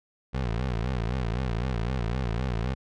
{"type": "tone with vibrato", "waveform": "20% pulse", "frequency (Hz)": 60.4, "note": "B1", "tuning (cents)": -38, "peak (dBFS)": -21, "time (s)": [0.33, 2.75], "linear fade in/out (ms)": 20, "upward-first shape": "sine", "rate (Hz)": 3.9, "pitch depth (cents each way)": 170, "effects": ["low-pass 4000 Hz 12 dB/octave", "MP3 96 kbps"]}